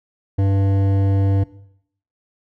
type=tone with hard clipping; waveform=triangle; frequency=98 Hz; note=G2; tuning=in tune; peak=-16 dBFS; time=0.38-1.44 s; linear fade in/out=10 ms; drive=16 dB; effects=noise-tail reverb RT60 0.7 s tail -18 dB re dry